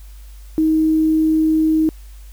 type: tone with quantisation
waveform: sine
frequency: 315.3 Hz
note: D#4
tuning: 23 cents sharp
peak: -12 dBFS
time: 0.58-1.89 s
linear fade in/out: 0 ms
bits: 7
effects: added 50 Hz sine -35 dBFS peak until 2.32 s + white hiss -51 dBFS RMS until 2.32 s

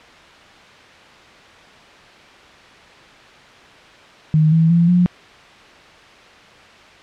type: tone with pitch steps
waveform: sine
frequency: 155.56 / 162.64 / 170.03 / 177.76 Hz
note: D#3 / E3 / F3 / F3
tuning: 0 / -23 / -46 / +31 cents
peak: -10 dBFS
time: 4.34-5.06 s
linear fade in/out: 0 ms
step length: 180 ms
effects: white hiss -43 dBFS RMS until 7.02 s + low-pass 3000 Hz 12 dB/octave

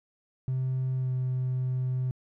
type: tone with pitch glide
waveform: triangle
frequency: 130 to 128.21 Hz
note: C3 to C3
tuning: -11 to -35 cents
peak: -23 dBFS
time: 0.48-2.11 s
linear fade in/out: 0 ms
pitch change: -24 cents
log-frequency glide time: 0.95-1.13 s
effects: tanh soft clip ceiling -22 dBFS

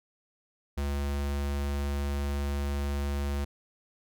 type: tone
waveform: square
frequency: 70.9 Hz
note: C#2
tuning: 40 cents sharp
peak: -29 dBFS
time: 0.77-3.45 s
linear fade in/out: 10 ms
effects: none

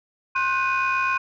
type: tone cluster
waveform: sine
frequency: 1064 / 1477 / 1545 / 2479 Hz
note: C6 / F#6 / G6 / D#7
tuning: +29 / -3 / -26 / -7 cents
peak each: -22 / -26 / -29 / -24 dBFS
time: 0.35-1.18 s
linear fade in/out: 10 ms
effects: tanh soft clip ceiling -14 dBFS

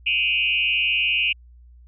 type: tone with frequency modulation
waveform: sine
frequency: 2663 Hz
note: E7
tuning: 17 cents sharp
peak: -18 dBFS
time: 0.06-1.33 s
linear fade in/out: 10 ms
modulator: 126 Hz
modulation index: 2.1
effects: added 60 Hz sine -45 dBFS peak until 1.87 s

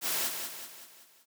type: noise with echo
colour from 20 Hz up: white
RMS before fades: -31 dBFS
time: 0.01-0.31 s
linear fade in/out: 50 ms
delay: 190 ms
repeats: 5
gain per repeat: -6 dB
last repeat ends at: 1.26 s
effects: high-pass 200 Hz 12 dB/octave

